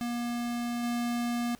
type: tone with level steps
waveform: square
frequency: 238.7 Hz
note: A#3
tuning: 41 cents sharp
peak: -31 / -29 dBFS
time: 0.01-1.55 s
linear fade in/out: 0 ms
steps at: 0.83 s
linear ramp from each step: 5 ms
effects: pink hiss -58 dBFS RMS until 1.59 s